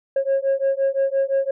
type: beating tone pair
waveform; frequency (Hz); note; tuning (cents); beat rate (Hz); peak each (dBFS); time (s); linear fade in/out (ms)
sine; 541 / 546.8; C#5 / C#5; -42 / -24; 5.8; -19 / -19; 0.16-1.51; 5
effects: tanh soft clip ceiling -14 dBFS